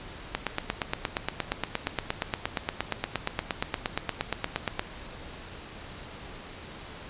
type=click train; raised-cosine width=0.3 ms; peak=-10 dBFS; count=39; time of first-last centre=0.35-4.794 s; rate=8.55 Hz; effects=pink hiss -43 dBFS RMS until 7.09 s + resampled to 8000 Hz